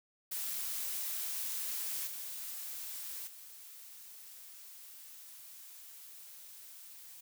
blue noise with level steps, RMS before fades -38 / -43 / -52 dBFS, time 0.31-7.21 s, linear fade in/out 10 ms, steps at 2.07 / 3.27 s, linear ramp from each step 5 ms, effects none

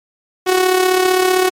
sawtooth tone with amplitude modulation, 370 Hz, F#4, in tune, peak -5 dBFS, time 0.46-1.5 s, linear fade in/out 20 ms, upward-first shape sine, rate 35.5 Hz, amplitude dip 55%, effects MP3 64 kbps

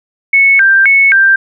sine tone with vibrato, 1864.7 Hz, A#6, in tune, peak -4 dBFS, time 0.33-1.36 s, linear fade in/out 5 ms, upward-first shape square, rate 1.9 Hz, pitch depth 290 cents each way, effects none

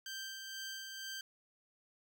15% pulse tone with tremolo, 1568 Hz, G6, in tune, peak -35 dBFS, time 0.06-1.21 s, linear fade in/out 2 ms, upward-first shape sine, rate 2.1 Hz, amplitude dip 35%, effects none

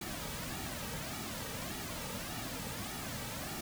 pink noise with flanger, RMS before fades -41 dBFS, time 0.01-3.61 s, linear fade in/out 5 ms, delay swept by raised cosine 1.9 to 2.88 ms, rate 1.7 Hz, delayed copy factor -0.65, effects none

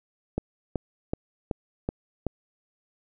click train, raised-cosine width 2 ms, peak -13 dBFS, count 6, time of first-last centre 0.38-2.267 s, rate 2.65 Hz, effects none

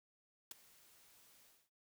white noise with ADSR envelope, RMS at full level -43 dBFS, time 0.51-1.7 s, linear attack 3 ms, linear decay 12 ms, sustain -23 dB, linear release 250 ms, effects none

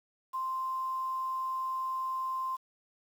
sine tone with quantisation, 1045 Hz, C6, 2 cents flat, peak -31 dBFS, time 0.33-2.57 s, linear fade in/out 20 ms, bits 9, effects none

